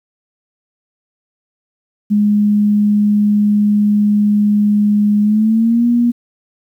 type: tone with pitch glide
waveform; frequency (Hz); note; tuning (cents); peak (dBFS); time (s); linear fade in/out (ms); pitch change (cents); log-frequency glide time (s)
sine; 207.7 to 238.6; G#3 to A#3; 0 to +41; -9; 2.1-6.12; 20; +241; 5.22-5.86
effects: 8-bit